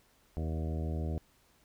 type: harmonic tone with a mistuned harmonic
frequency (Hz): 79.5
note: D#2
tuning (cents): +38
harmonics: 1 / 2 / 3 / 4 / 5 / 6 / 7 / 8 / 9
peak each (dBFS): -33 / -39 / -43 / -45 / -47 / -49 / -50 / -51 / -52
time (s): 0.37-1.18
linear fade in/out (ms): 0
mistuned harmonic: 7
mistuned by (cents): +22
effects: pink hiss -67 dBFS RMS until 1.64 s